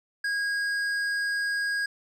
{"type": "tone with hard clipping", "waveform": "triangle", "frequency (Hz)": 1638, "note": "G#6", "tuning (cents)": -24, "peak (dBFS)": -27, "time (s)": [0.24, 1.86], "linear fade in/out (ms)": 5, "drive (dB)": 12, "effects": []}